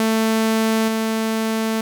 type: tone with level steps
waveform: sawtooth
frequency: 221.9 Hz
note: A3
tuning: 15 cents sharp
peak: -12 / -15 dBFS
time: 0-1.81 s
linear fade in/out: 2 ms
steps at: 0.88 s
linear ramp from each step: 2 ms
effects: none